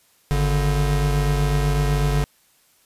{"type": "tone pair together", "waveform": "square", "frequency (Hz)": [50.68, 144], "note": ["G#1", "D3"], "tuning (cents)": [-42, -34], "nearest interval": "octave + tritone", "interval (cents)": 1808, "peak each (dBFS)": -21, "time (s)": [0.31, 2.24], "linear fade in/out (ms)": 0, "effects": ["white hiss -59 dBFS RMS until 2.85 s", "resampled to 32000 Hz"]}